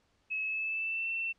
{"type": "tone with pitch glide", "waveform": "sine", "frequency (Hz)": [2579, 2690], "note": ["E7", "E7"], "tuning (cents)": [-39, 34], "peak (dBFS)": -31, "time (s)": [0.3, 1.33], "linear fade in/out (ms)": 20, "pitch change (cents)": 73, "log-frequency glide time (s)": [0.42, 1.09], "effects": ["pink hiss -72 dBFS RMS until 1.38 s", "low-pass 6000 Hz 12 dB/octave"]}